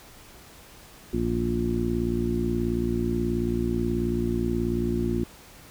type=harmonic tone with a mistuned harmonic; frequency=58.5 Hz; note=A#1; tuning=7 cents sharp; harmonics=1 / 2 / 3 / 4 / 5 / 6; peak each=-31 / -32 / -33 / -28 / -34 / -28 dBFS; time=1.13-5.24 s; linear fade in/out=5 ms; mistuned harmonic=1; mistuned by=+35 cents; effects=pink hiss -49 dBFS RMS until 5.7 s